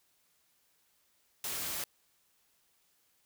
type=noise; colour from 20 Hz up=white; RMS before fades=-37 dBFS; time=1.44-1.84 s; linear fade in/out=2 ms; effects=white hiss -72 dBFS RMS until 3.25 s